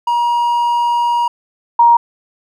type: tone pair in turn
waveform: triangle / sine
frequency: 952 / 941.6 Hz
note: A#5 / A#5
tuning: +36 / +17 cents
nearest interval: unison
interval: 19 cents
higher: first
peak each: -10 / -5 dBFS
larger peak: second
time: 0.07-1.28 / 1.79-1.97 s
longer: first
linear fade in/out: 5 ms
effects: none